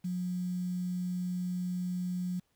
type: tone with quantisation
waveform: sine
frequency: 180 Hz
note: F#3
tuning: 47 cents flat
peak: -31 dBFS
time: 0.04-2.4 s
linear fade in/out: 10 ms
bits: 9
effects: pink hiss -75 dBFS RMS until 2.55 s